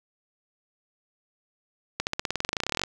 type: accelerating click train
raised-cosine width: 0.2 ms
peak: -9 dBFS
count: 22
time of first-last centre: 2-2.836 s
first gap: 69 ms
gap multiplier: 0.94
effects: none